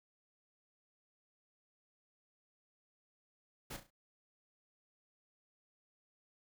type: noise with echo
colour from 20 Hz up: pink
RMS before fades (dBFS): -45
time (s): 3.7-3.77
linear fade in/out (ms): 10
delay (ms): 34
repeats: 4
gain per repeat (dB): -8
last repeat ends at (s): 3.906
effects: none